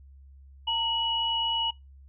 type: tone pair together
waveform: sine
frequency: 915 / 2924 Hz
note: A#5 / F#7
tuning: -32 / -21 cents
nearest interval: octave + minor sixth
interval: 2011 cents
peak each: -30 / -26 dBFS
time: 0.67-1.71 s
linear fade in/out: 10 ms
effects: noise-tail reverb RT60 0.2 s tail -23 dB re dry + added 68 Hz sine -48 dBFS peak until 2.08 s